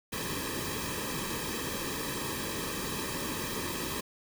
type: noise with comb filter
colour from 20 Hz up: pink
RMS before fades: -35 dBFS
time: 0.12-4.01 s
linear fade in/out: 10 ms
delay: 1.4 ms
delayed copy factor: -0.8
effects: none